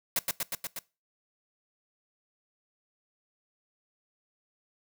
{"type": "noise with echo", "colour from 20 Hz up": "white", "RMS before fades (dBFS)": -27, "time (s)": [0.16, 0.19], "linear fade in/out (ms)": 2, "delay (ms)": 120, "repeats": 5, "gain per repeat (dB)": -2, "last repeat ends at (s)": 0.79, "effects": ["noise-tail reverb RT60 0.3 s tail -22 dB re dry"]}